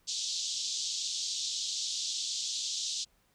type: band-pass noise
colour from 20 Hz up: pink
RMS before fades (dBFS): -35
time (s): 0.07-3.05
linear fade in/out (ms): 20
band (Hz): 3400 to 7300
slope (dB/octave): 48
effects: pink hiss -70 dBFS RMS until 3.34 s